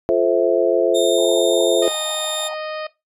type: chord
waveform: sine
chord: F major seventh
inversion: none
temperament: just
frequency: 349.2 / 436.5 / 523.8 / 654.8 Hz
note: F4 / A4 / C5 / E5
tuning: 0 / -14 / +2 / -12 cents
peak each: -19 dBFS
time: 0.09-1.88 s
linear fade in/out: 0 ms
type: tone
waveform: sawtooth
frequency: 3655 Hz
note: A#7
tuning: 35 cents flat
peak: -20 dBFS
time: 0.94-2.49 s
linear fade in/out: 20 ms
type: band-pass noise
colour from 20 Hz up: white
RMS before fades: -37 dBFS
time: 1.18-2.54 s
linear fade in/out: 0 ms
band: 670 to 900 Hz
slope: 96 dB/octave
type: harmonic tone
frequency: 619 Hz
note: D#5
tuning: 9 cents flat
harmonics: 1 / 2 / 3 / 4 / 5 / 6 / 7 / 8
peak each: -26 / -32 / -36 / -38 / -40 / -42 / -43 / -44 dBFS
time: 1.82-2.87 s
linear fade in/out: 5 ms
effects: noise-tail reverb RT60 0.2 s tail -18 dB re dry + resampled to 32000 Hz